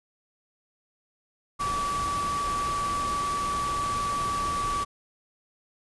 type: tone in noise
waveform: sine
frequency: 1149 Hz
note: D6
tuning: 38 cents flat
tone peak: -26 dBFS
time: 1.59-4.85 s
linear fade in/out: 20 ms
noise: pink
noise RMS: -35 dBFS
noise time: 1.59-4.85 s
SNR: +6 dB
effects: resampled to 24000 Hz